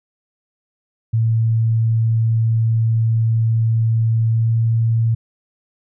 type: tone with pitch glide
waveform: sine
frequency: 113.1 to 114.02 Hz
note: A2 to A#2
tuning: +48 to -38 cents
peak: -13 dBFS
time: 1.13-5.15 s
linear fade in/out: 10 ms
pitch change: +14 cents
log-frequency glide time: 4.32-4.5 s
effects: none